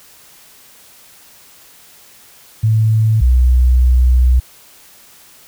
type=tone pair in turn; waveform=sine; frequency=110.1 / 62.47 Hz; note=A2 / B1; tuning=+2 / +20 cents; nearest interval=minor seventh; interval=982 cents; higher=first; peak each=-9 / -7 dBFS; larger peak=second; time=2.63-3.21 / 3.21-4.4 s; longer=second; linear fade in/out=10 ms; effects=white hiss -44 dBFS RMS until 5.47 s